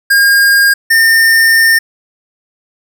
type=tone pair in turn; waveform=square; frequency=1618 / 1812.3 Hz; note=G#6 / A#6; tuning=-46 / -49 cents; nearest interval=major second; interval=197 cents; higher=second; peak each=-6 dBFS; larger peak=neither; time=0.1-0.74 / 0.9-1.79 s; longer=second; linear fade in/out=10 ms; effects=none